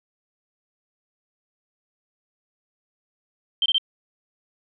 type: tone bursts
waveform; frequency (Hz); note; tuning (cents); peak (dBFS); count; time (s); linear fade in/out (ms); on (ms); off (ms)
sine; 3136; G7; 0; -17; 3; 3.62-3.782; 2; 38; 24
effects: none